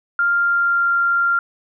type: tone with pitch glide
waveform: sine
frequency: 1396.9 to 1388.1 Hz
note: F6 to F6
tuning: 0 to -11 cents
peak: -14 dBFS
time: 0.19-1.39 s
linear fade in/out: 2 ms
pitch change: -11 cents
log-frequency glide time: 0.36-0.88 s
effects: none